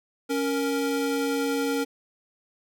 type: tone pair together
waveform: square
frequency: 277.6 / 466.2 Hz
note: C#4 / A#4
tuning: +3 / 0 cents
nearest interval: major sixth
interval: 897 cents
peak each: -27 / -28 dBFS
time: 0.29-1.85 s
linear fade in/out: 20 ms
effects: none